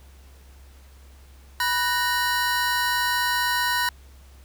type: tone cluster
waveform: square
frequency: 977 / 1488 / 1853 / 3984 Hz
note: B5 / F#6 / A#6 / B7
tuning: -19 / +9 / -11 / +14 cents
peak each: -26 / -28 / -27 / -31 dBFS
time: 1.6-3.89 s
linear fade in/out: 2 ms
effects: added 67 Hz sine -46 dBFS peak until 4.44 s + pink hiss -56 dBFS RMS until 4.44 s